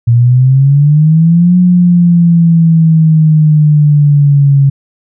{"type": "exponential two-way sweep", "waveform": "sine", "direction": "up then down", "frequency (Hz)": [116.1, 180.7, 137.9], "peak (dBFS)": -3, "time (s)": [0.07, 4.7], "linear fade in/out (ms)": 10, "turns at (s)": 1.57, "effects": []}